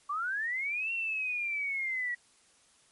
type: linear two-way sweep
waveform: sine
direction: up then down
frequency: 1123 to 2743 to 1917 Hz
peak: -30 dBFS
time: 0.09-2.15 s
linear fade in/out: 10 ms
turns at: 0.92 s
effects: white hiss -64 dBFS RMS until 2.91 s + MP3 48 kbps